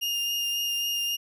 35% pulse tone with vibrato, 2822 Hz, F7, 17 cents sharp, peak -24 dBFS, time 0.01-1.17 s, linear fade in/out 20 ms, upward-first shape sine, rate 3.7 Hz, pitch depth 11 cents each way, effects none

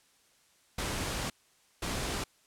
pink noise bursts at uneven times, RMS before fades -34 dBFS, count 2, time 0.78-1.3 / 1.82-2.24 s, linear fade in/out 5 ms, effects white hiss -66 dBFS RMS until 2.46 s + low-pass 10000 Hz 12 dB/octave

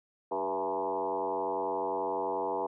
sine tone with frequency modulation, 666 Hz, E5, 18 cents sharp, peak -29 dBFS, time 0.31-2.67 s, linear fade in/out 10 ms, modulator 91.4 Hz, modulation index 3.5, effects none

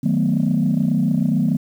sine chord, B dominant seventh, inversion first, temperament equal, 155.56 / 185 / 220 / 246.9 Hz, D#3 / F#3 / A3 / B3, 0 / 0 / 0 / 0 cents, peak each -20 dBFS, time 0.03-1.57 s, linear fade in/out 10 ms, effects tanh soft clip ceiling -9 dBFS + 8-bit

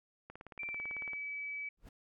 click train, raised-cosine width 0.5 ms, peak -33 dBFS, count 16, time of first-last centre 0.3-1.133 s, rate 18 Hz
sine tone with pitch glide, 2349 to 2291 Hz, D7 to D7, 0 to -44 cents, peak -38 dBFS, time 0.59-1.69 s, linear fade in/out 5 ms, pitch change -44 cents, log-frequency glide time 0.7-0.8 s
brown noise with exponential growth, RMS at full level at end -42 dBFS, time 1.77-1.89 s, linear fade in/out 5 ms, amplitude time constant 25 ms
effects none

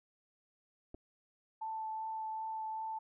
clicks, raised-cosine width 2 ms, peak -36 dBFS, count 2, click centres 0.944 / 0.947 s
sine tone with vibrato, 880 Hz, A5, in tune, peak -37 dBFS, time 1.61-2.99 s, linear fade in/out 10 ms, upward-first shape sine, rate 2.6 Hz, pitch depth 9 cents each way
effects none

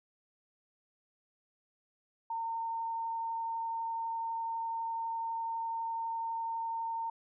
sine tone with vibrato, 912 Hz, A#5, 38 cents flat, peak -33 dBFS, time 2.3-7.1 s, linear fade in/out 5 ms, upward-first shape triangle, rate 12 Hz, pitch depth 8 cents each way, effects none

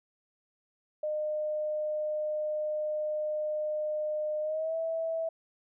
sine tone with pitch glide, 609 to 652.7 Hz, D#5 to E5, -37 to -17 cents, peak -29 dBFS, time 1.03-5.29 s, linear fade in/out 5 ms, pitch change +120 cents, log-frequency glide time 4.41-4.76 s, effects none

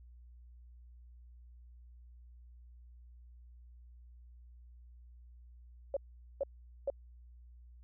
sine tone bursts, 554.4 Hz, C#5, in tune, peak -30 dBFS, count 3, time 5.94-6.901 s, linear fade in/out 2 ms, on 27 ms, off 440 ms, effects added 60 Hz sine -53 dBFS peak until 7.83 s

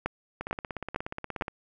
two click trains, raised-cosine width 0.5 ms, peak -13 / -19 dBFS, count 4 / 19, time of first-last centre 0.06-1.411 / 0.41-1.481 s, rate 2.22 / 16.8 Hz, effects none

